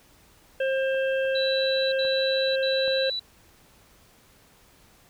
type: harmonic tone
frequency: 532 Hz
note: C5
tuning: 29 cents sharp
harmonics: 1 / 3 / 5 / 6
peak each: -23 / -31 / -36 / -42 dBFS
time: 0.6-3.1 s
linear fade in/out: 5 ms
type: clicks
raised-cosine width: 1 ms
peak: -36 / -35 / -30 / -28 dBFS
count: 4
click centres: 0.946 / 1.252 / 2.051 / 2.879 s
type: tone bursts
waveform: sine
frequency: 3951 Hz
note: B7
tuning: in tune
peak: -27 dBFS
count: 3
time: 1.35-3.196 s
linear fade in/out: 5 ms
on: 570 ms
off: 68 ms
effects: pink hiss -57 dBFS RMS until 5.09 s